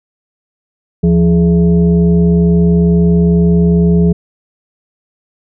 sine tone with frequency modulation, 172.4 Hz, F3, 22 cents flat, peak -6 dBFS, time 1.03-4.13 s, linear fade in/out 10 ms, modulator 247 Hz, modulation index 0.72, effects none

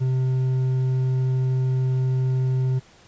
triangle tone with hard clipping, 129.5 Hz, C3, 17 cents flat, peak -20 dBFS, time 0-2.8 s, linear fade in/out 20 ms, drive 7 dB, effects pink hiss -52 dBFS RMS until 3.07 s + resampled to 16000 Hz

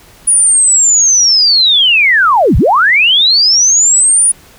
sine linear two-way sweep, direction down then up, 9780 to 32.7 to 9780 Hz, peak -5 dBFS, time 0.27-4.32 s, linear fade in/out 10 ms, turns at 2.57 s, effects pink hiss -41 dBFS RMS until 4.58 s

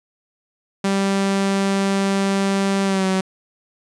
sawtooth tone with pitch glide, 196 to 189.32 Hz, G3 to F#3, 0 to +40 cents, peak -13 dBFS, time 0.84-3.21 s, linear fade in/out 5 ms, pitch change -60 cents, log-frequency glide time 2.84-3.06 s, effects resampled to 22050 Hz

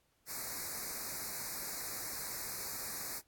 white band-stop noise, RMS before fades -41 dBFS, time 0.26-3.22 s, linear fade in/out 50 ms, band 2400 to 4000 Hz, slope 96 dB/octave, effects pink hiss -75 dBFS RMS until 3.27 s + AAC 64 kbps

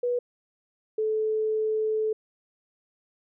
sine tone pair in turn, 487.8 / 434.6 Hz, B4 / A4, -21 / -21 cents, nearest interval major second, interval 200 cents, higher first, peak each -23 dBFS, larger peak neither, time 0.03-0.19 / 0.98-2.13 s, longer second, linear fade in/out 5 ms, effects none

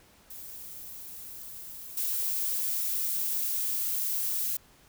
violet noise with level steps, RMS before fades -43 / -30 dBFS, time 0.3-4.57 s, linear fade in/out 5 ms, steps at 1.97 s, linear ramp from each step 5 ms, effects pink hiss -59 dBFS RMS until 4.88 s

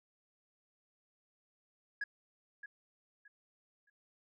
sine tone with echo, 1669 Hz, G#6, 8 cents sharp, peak -32 dBFS, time 2.01-2.04 s, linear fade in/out 5 ms, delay 620 ms, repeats 3, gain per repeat -12 dB, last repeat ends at 3.9 s, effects tanh soft clip ceiling -33 dBFS

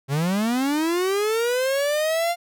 45% pulse linear sweep, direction up, 130.81 to 702 Hz, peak -20 dBFS, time 0.08-2.36 s, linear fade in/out 50 ms, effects none

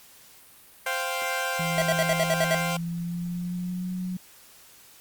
15% pulse chord, C suspended fourth, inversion none, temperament equal, 523.3 / 698.5 / 784 Hz, C5 / F5 / G5, 0 / 0 / 0 cents, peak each -24 / -25 / -25 dBFS, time 0.86-2.77 s, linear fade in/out 5 ms
sine tone with pitch glide, 164.81 to 182.87 Hz, E3 to F#3, 0 to -20 cents, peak -28 dBFS, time 1.59-4.17 s, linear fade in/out 5 ms, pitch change +180 cents, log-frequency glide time 2.49-3.92 s
square tone bursts, 652 Hz, E5, 19 cents flat, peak -22 dBFS, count 8, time 1.78-2.547 s, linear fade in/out 0 ms, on 39 ms, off 65 ms
effects white hiss -52 dBFS RMS until 5 s + Opus 48 kbps

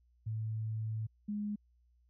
sine tone pair in turn, 110 / 207.7 Hz, A2 / G#3, 0 / 0 cents, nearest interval major seventh, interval 1100 cents, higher second, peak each -34 / -34 dBFS, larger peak neither, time 0.26-1.07 / 1.28-1.56 s, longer first, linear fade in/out 10 ms, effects added 60 Hz sine -66 dBFS peak until 2.09 s

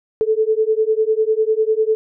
sine beating tone pair, 432.8 / 442.8 Hz, A4 / A4, -29 / +11 cents, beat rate 10 Hz, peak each -17 dBFS, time 0.21-1.95 s, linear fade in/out 0 ms, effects none

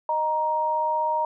sine tone pair together, 618 / 938.4 Hz, D#5 / A#5, -12 / +11 cents, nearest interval perfect fifth, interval 723 cents, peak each -28 / -22 dBFS, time 0.09-1.25 s, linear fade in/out 2 ms, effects none

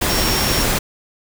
sine tone in noise, 5530 Hz, F8, 18 cents flat, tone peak -23 dBFS, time 0.09-0.64 s, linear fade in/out 10 ms, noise pink, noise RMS -18 dBFS, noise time 0.01-0.79 s, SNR -8 dB, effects none

